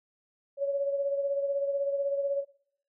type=beating tone pair; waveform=sine; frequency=558 / 574 Hz; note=C#5 / D5; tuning=+11 / -40 cents; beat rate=16 Hz; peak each=-27 / -36 dBFS; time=0.57-2.45 s; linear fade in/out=50 ms; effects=noise-tail reverb RT60 0.6 s tail -19 dB re dry